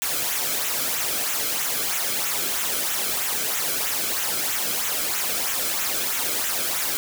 white noise with flanger, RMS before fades -25 dBFS, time 0.02-6.97 s, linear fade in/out 0 ms, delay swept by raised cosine 0.2 to 1.11 ms, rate 3.1 Hz, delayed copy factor -0.6, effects none

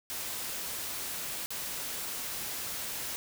white noise with dropouts, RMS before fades -37 dBFS, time 0.1-3.16 s, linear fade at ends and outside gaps 0 ms, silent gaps 1.46-1.505 s, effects none

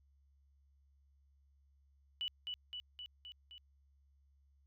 sine tone with echo, 2960 Hz, F#7, in tune, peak -36 dBFS, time 2.21-2.28 s, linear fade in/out 0 ms, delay 260 ms, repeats 5, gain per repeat -3 dB, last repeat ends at 3.58 s, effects added 69 Hz sine -67 dBFS peak until 4.66 s

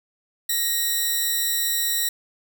5% pulse tone pair together, 1876 / 3975 Hz, A#6 / B7, +11 / +10 cents, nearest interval octave + minor second, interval 1299 cents, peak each -15 dBFS, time 0.49-2.09 s, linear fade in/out 5 ms, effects none

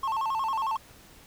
triangle tone with vibrato, 980 Hz, B5, 14 cents flat, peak -24 dBFS, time 0.03-0.77 s, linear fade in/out 5 ms, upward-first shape square, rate 11 Hz, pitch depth 170 cents each way, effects pink hiss -53 dBFS RMS until 1.26 s

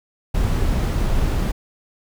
brown noise, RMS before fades -19 dBFS, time 0.34-1.52 s, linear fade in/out 10 ms, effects none

